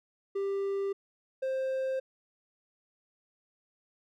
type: tone pair in turn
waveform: triangle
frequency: 394.8 / 527 Hz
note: G4 / C5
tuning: +12 / +12 cents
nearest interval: perfect fourth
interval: 500 cents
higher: second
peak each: -27 / -27 dBFS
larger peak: neither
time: 0.35-0.93 / 1.42-2 s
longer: neither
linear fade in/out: 10 ms
effects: none